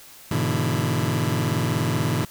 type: chord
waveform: sawtooth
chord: E dominant seventh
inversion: first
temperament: just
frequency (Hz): 103.01 / 123.61 / 148.33 / 164.81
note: G#2 / B2 / D3 / E3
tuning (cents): -14 / +2 / +18 / 0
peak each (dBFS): -23 / -21 / -23 / -23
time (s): 0.31-2.25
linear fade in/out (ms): 5
effects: white hiss -46 dBFS RMS until 2.3 s